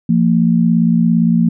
sine tone pair together, 171.7 / 229.2 Hz, F3 / A#3, -29 / -29 cents, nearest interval perfect fourth, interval 500 cents, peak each -12 dBFS, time 0.09-1.49 s, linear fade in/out 5 ms, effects none

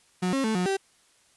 35% pulse tone with pitch steps, 182 / 270.2 / 219.9 / 180.8 / 388.7 Hz, F#3 / C#4 / A3 / F#3 / G4, -28 / -44 / -1 / -40 / -15 cents, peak -22 dBFS, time 0.22-0.77 s, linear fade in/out 10 ms, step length 110 ms, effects white hiss -62 dBFS RMS until 1.36 s + resampled to 24000 Hz

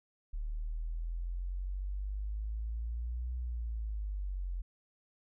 sine exponential two-way sweep, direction up then down, 37 to 61.74 to 43.32 Hz, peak -34 dBFS, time 0.33-4.62 s, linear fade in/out 10 ms, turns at 3.36 s, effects none

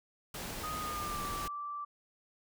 pink noise, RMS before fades -41 dBFS, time 0.34-1.48 s, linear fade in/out 5 ms
sine tone with pitch glide, 1244.5 to 1167.9 Hz, D#6 to D6, 0 to -10 cents, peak -37 dBFS, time 0.63-1.85 s, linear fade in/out 10 ms, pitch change -110 cents, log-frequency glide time 0.78-1.25 s
effects none

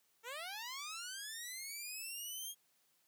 10% pulse linear sweep, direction up, 440 to 3272 Hz, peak -35 dBFS, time 0.23-2.55 s, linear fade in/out 50 ms, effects white hiss -75 dBFS RMS until 3.07 s + high-pass 100 Hz 12 dB/octave

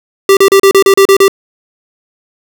square tone bursts, 391.6 Hz, G4, 2 cents flat, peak -3 dBFS, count 9, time 0.29-1.281 s, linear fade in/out 2 ms, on 79 ms, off 35 ms, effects none

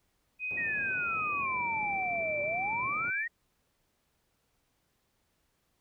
sine tone with pitch glide, 2506 to 2338 Hz, D#7 to D7, +12 to -8 cents, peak -32 dBFS, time 0.39-3.26 s, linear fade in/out 50 ms, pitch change -120 cents, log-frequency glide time 1.41-1.47 s
pink band-pass noise, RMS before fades -48 dBFS, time 0.51-3.1 s, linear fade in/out 0 ms, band 110 to 670 Hz, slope 12 dB/octave
sine exponential two-way sweep, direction down then up, 1914 to 579 to 1914 Hz, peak -32 dBFS, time 0.57-3.28 s, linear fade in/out 10 ms, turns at 2.42 s
effects pink hiss -75 dBFS RMS until 5.8 s

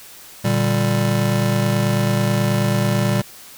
square chord, G minor, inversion first, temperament just, 117.6 / 147 / 196 Hz, Bb2 / D3 / G3, +16 / +2 / 0 cents, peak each -20 / -24 / -21 dBFS, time 0.44-3.22 s, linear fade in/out 10 ms, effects white hiss -41 dBFS RMS until 3.57 s

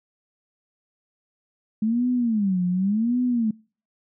sine tone with vibrato, 211.1 Hz, G#3, 29 cents sharp, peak -19 dBFS, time 1.82-3.51 s, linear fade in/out 5 ms, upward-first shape sine, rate 0.89 Hz, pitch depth 290 cents each way, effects noise-tail reverb RT60 0.4 s tail -26 dB re dry

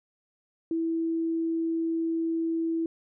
sine tone, 328.5 Hz, E4, 6 cents flat, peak -25 dBFS, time 0.71-2.86 s, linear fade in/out 2 ms, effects none

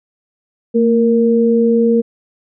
sine tone pair together, 228 / 466.2 Hz, A#3 / A#4, -38 / 0 cents, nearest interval octave, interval 1238 cents, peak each -12 dBFS, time 0.74-2.02 s, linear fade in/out 20 ms, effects none

